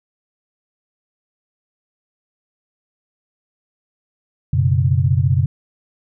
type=chord; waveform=sine; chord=F# suspended fourth; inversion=none; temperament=equal; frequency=92.5 / 123.47 / 138.59 Hz; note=F#2 / B2 / C#3; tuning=0 / 0 / 0 cents; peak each=-17 dBFS; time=4.53-5.46 s; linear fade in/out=5 ms; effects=none